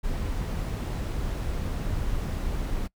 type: noise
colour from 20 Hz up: brown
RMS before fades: -29 dBFS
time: 0.03-2.88 s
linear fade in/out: 20 ms
effects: noise-tail reverb RT60 0.1 s tail -24 dB re dry